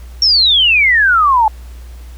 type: exponential sweep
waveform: sine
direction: down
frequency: 5588 to 843 Hz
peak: -7 dBFS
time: 0.22-1.48 s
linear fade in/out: 2 ms
effects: added 60 Hz sine -29 dBFS peak until 2.17 s + pink hiss -45 dBFS RMS until 2.17 s